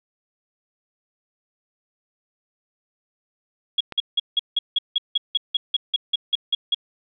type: tone bursts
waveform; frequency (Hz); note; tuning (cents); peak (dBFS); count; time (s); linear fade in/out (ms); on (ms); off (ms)
sine; 3322; G#7; 0; -16; 16; 3.78-6.746; 5; 26; 170
type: click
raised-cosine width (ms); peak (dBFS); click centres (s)
0.3; -16; 3.923
effects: none